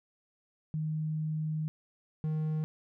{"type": "tone pair in turn", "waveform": ["sine", "triangle"], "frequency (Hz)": [155.56, 155.56], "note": ["D#3", "D#3"], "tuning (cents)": [0, 0], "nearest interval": "unison", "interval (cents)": 0, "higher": "neither", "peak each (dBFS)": [-30, -27], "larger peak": "second", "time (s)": [[0.74, 1.68], [2.24, 2.64]], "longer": "first", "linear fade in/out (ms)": 0, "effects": []}